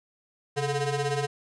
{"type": "ring-modulated tone", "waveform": "25% pulse", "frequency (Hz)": 287.5, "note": "D4", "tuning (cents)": -37, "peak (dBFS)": -19, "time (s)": [0.56, 1.27], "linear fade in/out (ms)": 20, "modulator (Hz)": 152, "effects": ["resampled to 22050 Hz"]}